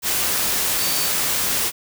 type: tone in noise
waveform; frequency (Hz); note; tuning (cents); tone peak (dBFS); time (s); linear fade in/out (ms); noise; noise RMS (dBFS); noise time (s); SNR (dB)
sine; 4569; D8; -48; -28; 0.77-1.11; 50; white; -21; 0.02-1.72; -10
effects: none